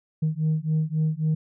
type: beating tone pair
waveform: sine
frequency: 154.7 / 158.4 Hz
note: D#3 / D#3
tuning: -10 / +31 cents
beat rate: 3.7 Hz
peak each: -23 / -23 dBFS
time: 0.22-1.35 s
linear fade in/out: 10 ms
effects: tanh soft clip ceiling -17 dBFS